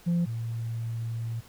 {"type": "tone pair in turn", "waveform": "sine", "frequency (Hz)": [172.2, 114.93], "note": ["F3", "A#2"], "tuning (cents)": [-24, -24], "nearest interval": "perfect fifth", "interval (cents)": 700, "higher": "first", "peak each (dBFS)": [-20, -29], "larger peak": "first", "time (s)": [[0.06, 0.26], [0.26, 1.41]], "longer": "second", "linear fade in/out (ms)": 20, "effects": ["tanh soft clip ceiling -21 dBFS", "pink hiss -54 dBFS RMS until 1.48 s"]}